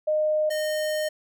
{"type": "tone pair in turn", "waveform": ["sine", "square"], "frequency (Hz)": [614, 614], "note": ["D#5", "D#5"], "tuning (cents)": [-23, -23], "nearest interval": "unison", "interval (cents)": 0, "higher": "neither", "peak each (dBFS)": [-20, -25], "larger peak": "first", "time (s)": [[0.07, 0.5], [0.5, 1.09]], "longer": "second", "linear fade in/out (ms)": 10, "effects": []}